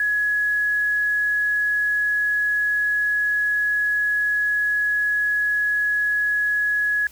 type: tone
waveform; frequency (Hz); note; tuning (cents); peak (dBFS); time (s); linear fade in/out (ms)
sine; 1682; G#6; +22; -18; 0-7.07; 2
effects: added 60 Hz sine -50 dBFS peak until 7.11 s + white hiss -49 dBFS RMS until 7.11 s